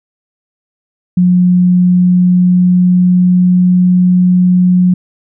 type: tone with pitch glide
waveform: sine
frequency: 179.7 to 180.85 Hz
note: F3 to F#3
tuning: +50 to -39 cents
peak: -5 dBFS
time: 1.17-4.94 s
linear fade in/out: 5 ms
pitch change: +11 cents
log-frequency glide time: 1.76-3.94 s
effects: none